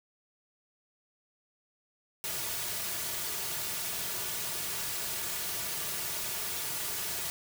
white noise with comb filter, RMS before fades -35 dBFS, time 2.24-7.3 s, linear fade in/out 0 ms, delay 3.8 ms, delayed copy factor -0.65, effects none

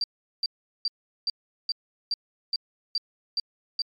sine tone bursts, 4699 Hz, D8, in tune, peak -23 dBFS, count 10, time 0.01-3.82 s, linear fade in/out 2 ms, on 30 ms, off 390 ms, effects MP3 96 kbps

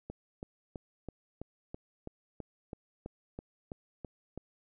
click train, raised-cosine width 2 ms, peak -27 dBFS, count 14, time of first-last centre 0.1-4.376 s, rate 3.04 Hz, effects none

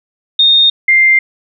sine tone pair in turn, 3680 / 2099 Hz, A#7 / C7, -23 / +5 cents, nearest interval minor seventh, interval 972 cents, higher first, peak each -5 dBFS, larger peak neither, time 0.39-0.7 / 0.88-1.19 s, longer neither, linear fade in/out 5 ms, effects none

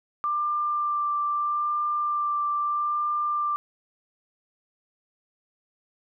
sine tone with vibrato, 1185 Hz, D6, 15 cents sharp, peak -23 dBFS, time 0.24-3.56 s, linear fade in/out 0 ms, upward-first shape sine, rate 0.78 Hz, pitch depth 12 cents each way, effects none

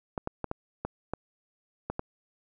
clicks, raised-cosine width 1 ms, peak -17 dBFS, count 8, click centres 0.178 / 0.274 / 0.443 / 0.514 / 0.85 / 1.136 / 1.9 / 1.994 s, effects none

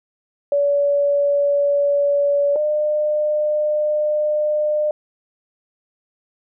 sine tone pair in turn, 571 / 602.8 Hz, D5 / D5, -49 / +45 cents, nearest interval minor second, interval 94 cents, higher second, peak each -14 / -16 dBFS, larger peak first, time 0.52-2.56 / 2.56-4.91 s, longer second, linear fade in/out 2 ms, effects none

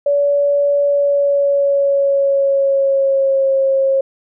sine tone with pitch glide, 571 to 539.9 Hz, D5 to C#5, -49 to -46 cents, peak -11 dBFS, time 0.06-4.01 s, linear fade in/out 5 ms, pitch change -97 cents, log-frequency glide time 0.84-3.52 s, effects none

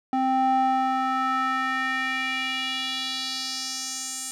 square tone with band-pass filter sweep, 261.6 Hz, C4, in tune, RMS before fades -26 dBFS, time 0.13-4.31 s, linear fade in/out 0 ms, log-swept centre 610 to 8100 Hz, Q 2.8, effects none

